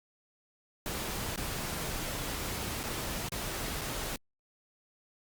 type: noise with dropouts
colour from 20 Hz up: pink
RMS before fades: -36 dBFS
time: 0.86-4.16 s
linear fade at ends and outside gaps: 1 ms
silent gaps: 1.36-1.376 / 2.832-2.837 / 3.287-3.32 / 3.812-3.816 s
effects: Opus 48 kbps